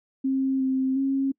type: tone with pitch steps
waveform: sine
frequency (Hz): 266.7 / 263 / 270.9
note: C4 / C4 / C#4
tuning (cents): +33 / +9 / -40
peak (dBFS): -21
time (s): 0.24-1.32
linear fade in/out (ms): 10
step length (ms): 360
effects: noise-tail reverb RT60 0.1 s tail -26 dB re dry